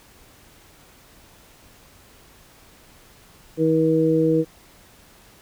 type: harmonic tone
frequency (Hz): 160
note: D#3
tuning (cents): +49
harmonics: 1 / 2 / 3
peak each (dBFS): -23 / -19 / -19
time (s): 3.57-4.45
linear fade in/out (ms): 50
effects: pink hiss -51 dBFS RMS until 5.41 s